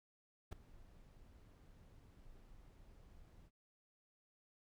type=noise with ADSR envelope; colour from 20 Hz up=brown; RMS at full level=-40 dBFS; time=0.51-3.51 s; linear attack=16 ms; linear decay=6 ms; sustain=-21 dB; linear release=54 ms; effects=none